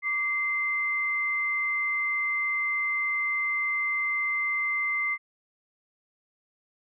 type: tone pair together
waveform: sine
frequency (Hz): 1162.4 / 2079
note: D6 / C7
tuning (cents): -18 / -12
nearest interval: minor seventh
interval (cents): 1006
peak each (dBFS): -35 / -25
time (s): 0.02-5.18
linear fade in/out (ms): 50
effects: none